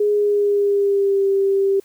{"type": "tone with pitch glide", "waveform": "sine", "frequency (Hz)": [415.3, 392.2], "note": ["G#4", "G4"], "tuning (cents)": [0, 1], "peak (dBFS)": -14, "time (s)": [0, 1.8], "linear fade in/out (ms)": 5, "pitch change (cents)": -99, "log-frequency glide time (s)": [0.11, 1.27], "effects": ["white hiss -55 dBFS RMS until 1.84 s"]}